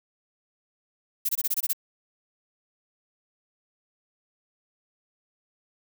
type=noise bursts; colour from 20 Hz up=violet; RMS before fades=-25 dBFS; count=8; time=1.25-1.732 s; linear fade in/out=10 ms; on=41 ms; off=22 ms; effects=none